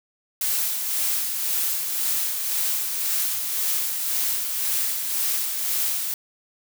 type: noise with tremolo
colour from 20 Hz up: blue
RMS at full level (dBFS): -23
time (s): 0.41-6.14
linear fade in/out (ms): 2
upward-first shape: sine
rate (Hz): 1.9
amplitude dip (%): 40
effects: none